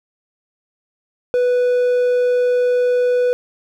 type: tone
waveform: triangle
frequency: 493.9 Hz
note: B4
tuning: in tune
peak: -11 dBFS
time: 1.34-3.33 s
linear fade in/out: 0 ms
effects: none